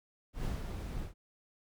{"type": "noise with ADSR envelope", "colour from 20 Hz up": "brown", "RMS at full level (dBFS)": -34, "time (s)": [0.33, 1.14], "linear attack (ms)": 120, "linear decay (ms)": 180, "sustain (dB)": -5, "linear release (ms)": 120, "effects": []}